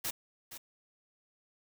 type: noise with echo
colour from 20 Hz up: white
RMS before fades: -35 dBFS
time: 0.04-0.11 s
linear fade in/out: 10 ms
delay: 470 ms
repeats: 1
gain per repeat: -11 dB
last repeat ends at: 0.58 s
effects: none